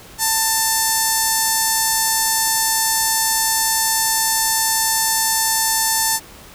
5% pulse tone with notch filter, 890 Hz, A5, 20 cents sharp, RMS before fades -18 dBFS, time 0.18-6.2 s, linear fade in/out 50 ms, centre 2900 Hz, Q 0.81, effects pink hiss -41 dBFS RMS until 6.54 s

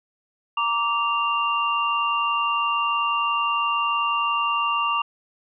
sine tone cluster, 934 / 1165 / 2783 Hz, A#5 / D6 / F7, +3 / -14 / -7 cents, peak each -27 / -22 / -26 dBFS, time 0.57-5.02 s, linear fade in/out 5 ms, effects none

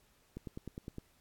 click train, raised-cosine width 3 ms, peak -29 dBFS, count 7, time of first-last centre 0.37-0.983 s, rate 9.78 Hz, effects pink hiss -69 dBFS RMS until 1.2 s + AAC 64 kbps

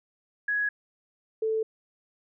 sine tone pair in turn, 1671 / 440.8 Hz, G#6 / A4, +10 / +3 cents, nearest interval octave + major seventh, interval 2307 cents, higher first, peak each -24 dBFS, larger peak neither, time 0.48-0.69 / 1.42-1.63 s, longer neither, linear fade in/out 5 ms, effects none

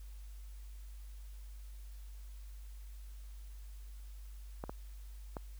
clicks, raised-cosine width 1 ms, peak -26 dBFS, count 3, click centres 4.639 / 4.695 / 5.368 s, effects added 50 Hz sine -46 dBFS peak until 5.59 s + white hiss -65 dBFS RMS until 5.59 s

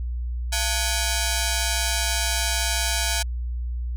5% pulse ring-modulated tone, 787 Hz, G5, 7 cents sharp, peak -8 dBFS, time 0.52-3.23 s, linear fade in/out 10 ms, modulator 104 Hz, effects added 60 Hz sine -25 dBFS peak until 3.96 s

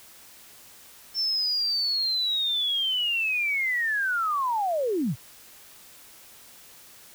sine linear sweep, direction down, 5400 to 98 Hz, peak -23 dBFS, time 1.14-5.16 s, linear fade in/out 50 ms, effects white hiss -50 dBFS RMS until 7.14 s

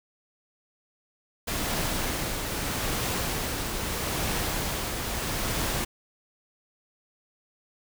pink noise with tremolo, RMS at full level -28 dBFS, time 1.47-5.85 s, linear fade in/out 10 ms, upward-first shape triangle, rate 0.78 Hz, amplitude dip 35%, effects none

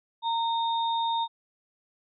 sine tone pair together, 920 / 3680 Hz, A#5 / A#7, -23 / -23 cents, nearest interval 2 octaves, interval 2400 cents, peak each -25 / -33 dBFS, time 0.22-1.28 s, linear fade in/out 50 ms, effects none

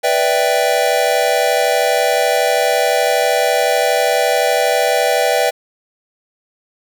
square chord, E minor seventh, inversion second, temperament equal, 493.9 / 587.3 / 659.3 / 784 Hz, B4 / D5 / E5 / G5, 0 / 0 / 0 / 0 cents, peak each -19 dBFS, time 0.03-5.51 s, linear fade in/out 20 ms, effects none

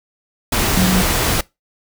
sine tone in noise, 185 Hz, F#3, in tune, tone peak -13 dBFS, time 0.77-1.02 s, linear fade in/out 5 ms, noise pink, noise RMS -17 dBFS, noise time 0.52-1.41 s, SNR +1 dB, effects noise-tail reverb RT60 0.2 s tail -22 dB re dry

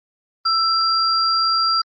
sine tone pair together, 1331 / 4758 Hz, E6 / D8, +16 / +22 cents, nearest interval octave + minor seventh, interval 2206 cents, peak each -18 dBFS, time 0.45-1.82 s, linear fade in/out 10 ms, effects Opus 32 kbps

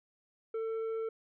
sine tone with tanh clipping, 447.6 Hz, A4, 30 cents sharp, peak -34 dBFS, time 0.54-1.09 s, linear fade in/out 5 ms, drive 6 dB, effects none

